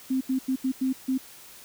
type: tone bursts at uneven times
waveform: sine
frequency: 261.6 Hz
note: C4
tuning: in tune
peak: -22 dBFS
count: 6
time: 0.1-0.21 / 0.29-0.39 / 0.48-0.56 / 0.64-0.72 / 0.81-0.93 / 1.08-1.18 s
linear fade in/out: 10 ms
effects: white hiss -48 dBFS RMS until 1.64 s